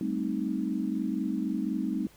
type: chord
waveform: sine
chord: A half-diminished seventh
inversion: third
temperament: equal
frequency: 196 / 220 / 261.6 / 311.1 Hz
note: G3 / A3 / C4 / Eb4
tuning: 0 / 0 / 0 / 0 cents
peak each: -33 dBFS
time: 0.01-2.07 s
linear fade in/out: 2 ms
effects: pink hiss -58 dBFS RMS until 2.16 s